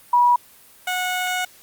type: tone pair in turn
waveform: sine / 15% pulse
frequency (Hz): 970 / 731.9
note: B5 / F#5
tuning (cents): -31 / -19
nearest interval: perfect fourth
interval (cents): 488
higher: first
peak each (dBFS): -12 / -15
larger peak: first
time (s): 0.13-0.36 / 0.87-1.45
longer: second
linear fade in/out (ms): 5
effects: white hiss -49 dBFS RMS until 1.62 s + Opus 32 kbps